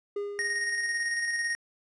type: tone with exponential decay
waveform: triangle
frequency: 407.2 Hz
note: G#4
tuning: 34 cents flat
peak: -26 dBFS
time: 0.16-1.13 s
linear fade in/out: 5 ms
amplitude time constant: 210 ms
type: tone with tremolo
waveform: square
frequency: 1864.7 Hz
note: A#6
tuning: in tune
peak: -27 dBFS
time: 0.39-1.55 s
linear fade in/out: 0 ms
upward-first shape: square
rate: 18 Hz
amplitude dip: 30%
effects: resampled to 24000 Hz